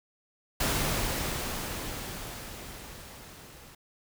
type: noise with level ramp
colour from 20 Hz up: pink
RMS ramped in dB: -27 to -51 dBFS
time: 0.6-3.75 s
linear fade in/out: 5 ms
effects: none